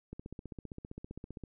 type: click train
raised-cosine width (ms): 3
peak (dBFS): -30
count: 21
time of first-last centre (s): 0.13-1.437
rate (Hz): 15.3
effects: none